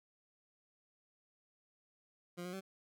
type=tone with pitch steps; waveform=20% pulse; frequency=175.7 / 180 / 191.7 Hz; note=F3 / F#3 / G3; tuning=+11 / -47 / -38 cents; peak=-37 dBFS; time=2.37-2.61 s; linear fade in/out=20 ms; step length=80 ms; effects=none